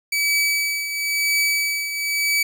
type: tone with tremolo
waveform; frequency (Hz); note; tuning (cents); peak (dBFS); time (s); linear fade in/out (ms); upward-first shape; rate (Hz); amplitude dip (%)
sawtooth; 2290; D7; -44; -13; 0.12-2.43; 5; triangle; 0.98; 65
effects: none